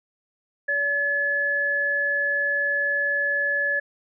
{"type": "tone pair together", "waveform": "sine", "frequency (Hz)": [571.3, 1712], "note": ["D5", "A6"], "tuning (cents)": [-48, -48], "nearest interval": "octave + perfect fifth", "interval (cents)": 1900, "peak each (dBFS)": [-30, -21], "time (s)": [0.68, 3.8], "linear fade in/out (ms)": 10, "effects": []}